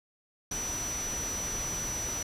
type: tone in noise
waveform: sine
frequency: 5920 Hz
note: F#8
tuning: in tune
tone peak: -33 dBFS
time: 0.51-2.23 s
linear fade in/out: 5 ms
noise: pink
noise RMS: -38 dBFS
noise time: 0.51-2.23 s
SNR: +2 dB
effects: resampled to 32000 Hz